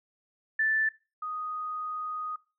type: tone pair in turn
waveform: sine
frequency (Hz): 1760 / 1244.5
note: A6 / D#6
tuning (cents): 0 / 0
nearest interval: tritone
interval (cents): 600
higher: first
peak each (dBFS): -23 / -32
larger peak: first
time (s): 0.59-0.89 / 1.22-2.36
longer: second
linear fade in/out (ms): 5
effects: noise-tail reverb RT60 0.3 s tail -21 dB re dry